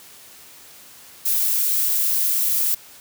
violet noise, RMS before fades -20 dBFS, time 1.25-2.75 s, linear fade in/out 10 ms, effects white hiss -45 dBFS RMS until 3 s + high-pass 60 Hz 12 dB/octave

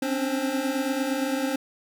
square tone cluster, 262.3 / 271.4 / 290.4 / 529 Hz, C4 / C#4 / D4 / C5, +4 / -36 / -19 / +19 cents, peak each -31 dBFS, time 0.02-1.56 s, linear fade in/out 5 ms, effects none

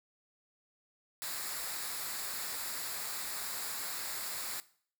white noise with comb filter, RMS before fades -39 dBFS, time 1.22-4.6 s, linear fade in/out 0 ms, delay 0.33 ms, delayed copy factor -0.55, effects noise-tail reverb RT60 0.5 s tail -18 dB re dry

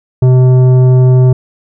triangle tone with tanh clipping, 127.7 Hz, C3, 42 cents flat, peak -5 dBFS, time 0.22-1.33 s, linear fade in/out 5 ms, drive 15 dB, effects none

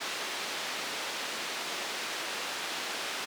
white band-pass noise, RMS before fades -36 dBFS, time 0-3.26 s, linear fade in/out 20 ms, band 290 to 4000 Hz, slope 12 dB/octave, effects none

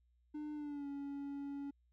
triangle tone with pitch glide, 300 to 281.5 Hz, D4 to C#4, +37 to +27 cents, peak -39 dBFS, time 0.34-1.71 s, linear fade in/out 10 ms, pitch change -110 cents, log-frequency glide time 0.54-0.87 s, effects added 60 Hz sine -70 dBFS peak until 1.92 s

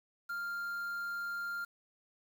triangle tone with quantisation, 1396.9 Hz, F6, in tune, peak -34 dBFS, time 0.29-1.65 s, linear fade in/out 10 ms, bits 9, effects none

